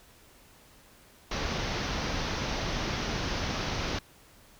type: low-pass noise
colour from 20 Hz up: pink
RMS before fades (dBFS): -32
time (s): 1.31-3.99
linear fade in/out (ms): 5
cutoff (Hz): 6200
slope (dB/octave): 96
effects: pink hiss -57 dBFS RMS until 4.59 s